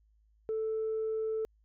sine tone, 440 Hz, A4, in tune, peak -29 dBFS, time 0.49-1.45 s, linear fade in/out 0 ms, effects tanh soft clip ceiling -27 dBFS + added 53 Hz sine -64 dBFS peak until 1.64 s

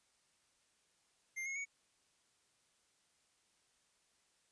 square tone with pitch steps, 2100 / 2167 / 2235 Hz, C7 / C#7 / C#7, +6 / -40 / +14 cents, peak -40 dBFS, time 1.36-1.654 s, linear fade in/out 20 ms, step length 98 ms, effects white hiss -75 dBFS RMS until 4.51 s + resampled to 22050 Hz

